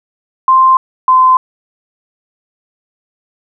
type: tone pair in turn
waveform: sine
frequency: 1046.5 / 1030.3 Hz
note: C6 / C6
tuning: 0 / -27 cents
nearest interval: unison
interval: 27 cents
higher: first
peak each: -4 dBFS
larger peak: neither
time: 0.48-0.77 / 1.08-1.37 s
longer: neither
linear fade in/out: 2 ms
effects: none